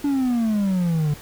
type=exponential sweep; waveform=triangle; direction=down; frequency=291 to 144.7 Hz; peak=-16 dBFS; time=0.04-1.14 s; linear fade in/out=5 ms; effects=pink hiss -42 dBFS RMS until 1.21 s